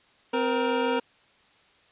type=tone pair together; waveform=25% pulse; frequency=258.5 / 470.3 Hz; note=C4 / A#4; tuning=-21 / +15 cents; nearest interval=minor seventh; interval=1036 cents; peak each=-24 / -21 dBFS; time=0.33-1 s; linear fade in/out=10 ms; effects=white hiss -60 dBFS RMS until 1.91 s + resampled to 8000 Hz